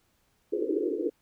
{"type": "band-pass noise", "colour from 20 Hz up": "white", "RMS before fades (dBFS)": -29, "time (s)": [0.52, 1.1], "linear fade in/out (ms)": 10, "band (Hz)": [290, 490], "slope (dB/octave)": 96, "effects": ["pink hiss -70 dBFS RMS until 1.21 s"]}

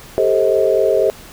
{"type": "chord", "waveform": "sine", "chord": "A half-diminished seventh", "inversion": "third", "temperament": "just", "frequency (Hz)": [396, 440, 528, 633.6], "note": ["G4", "A4", "C5", "Eb5"], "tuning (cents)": [18, 0, 16, 31], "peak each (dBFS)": -17, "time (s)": [0.18, 1.1], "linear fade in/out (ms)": 0, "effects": ["pink hiss -39 dBFS RMS until 1.32 s"]}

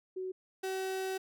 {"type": "tone pair in turn", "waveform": ["sine", "35% pulse"], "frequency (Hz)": [373.2, 379.7], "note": ["F#4", "F#4"], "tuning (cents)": [15, 45], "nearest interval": "unison", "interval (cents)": 30, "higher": "second", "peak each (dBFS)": [-35, -32], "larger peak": "second", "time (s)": [[0.16, 0.32], [0.63, 1.18]], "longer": "second", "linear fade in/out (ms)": 10, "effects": []}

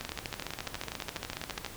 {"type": "two click trains", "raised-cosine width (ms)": 0.2, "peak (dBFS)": [-18, -17], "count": [21, 24], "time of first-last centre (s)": [[0.01, 1.663], [0.05, 1.647]], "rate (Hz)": [12.1, 14.4], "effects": ["pink hiss -46 dBFS RMS until 1.76 s"]}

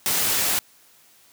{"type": "noise", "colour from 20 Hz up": "white", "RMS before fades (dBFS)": -22, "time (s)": [0.06, 0.59], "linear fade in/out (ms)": 0, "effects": ["white hiss -55 dBFS RMS until 1.32 s", "high-pass 80 Hz 12 dB/octave"]}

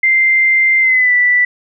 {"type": "tone with pitch glide", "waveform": "sine", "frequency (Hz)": [2089, 1971.8], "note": ["C7", "B6"], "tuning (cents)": [-3, -3], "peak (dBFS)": -8, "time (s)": [0.03, 1.45], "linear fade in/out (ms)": 5, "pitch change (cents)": -100, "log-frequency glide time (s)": [0.8, 1.13], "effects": []}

